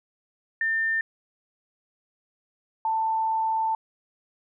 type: tone pair in turn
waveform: sine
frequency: 1800 / 888.1 Hz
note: A6 / A5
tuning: +39 / +16 cents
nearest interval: octave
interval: 1223 cents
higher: first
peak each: -22 / -22 dBFS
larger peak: neither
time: 0.61-1.01 / 2.85-3.75 s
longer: second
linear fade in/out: 2 ms
effects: none